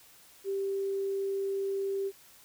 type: tone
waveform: sine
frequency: 392 Hz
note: G4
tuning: in tune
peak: -29 dBFS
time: 0.44-2.12 s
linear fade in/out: 50 ms
effects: white hiss -57 dBFS RMS until 2.44 s